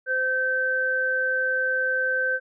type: tone pair together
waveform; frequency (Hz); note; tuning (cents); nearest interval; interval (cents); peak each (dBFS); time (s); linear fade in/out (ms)
sine; 516.7 / 1547; C5 / G6; -22 / -23; octave + perfect fifth; 1899; -28 / -22; 0.06-2.4; 50
effects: none